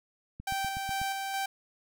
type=click train; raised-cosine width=5 ms; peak=-29 dBFS; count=6; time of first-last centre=0.4-1.016 s; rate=8.12 Hz
type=tone with tremolo; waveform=sawtooth; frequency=780 Hz; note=G5; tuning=9 cents flat; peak=-26 dBFS; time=0.47-1.46 s; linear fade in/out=5 ms; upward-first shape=square; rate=2.3 Hz; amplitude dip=30%
effects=none